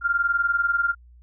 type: tone pair together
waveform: sine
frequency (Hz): 1391 / 1411.2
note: F6 / F6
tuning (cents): -7 / +18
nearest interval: unison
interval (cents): 25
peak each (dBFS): -21 / -24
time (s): 0.01-0.95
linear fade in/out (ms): 50
effects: added 60 Hz sine -47 dBFS peak until 1.22 s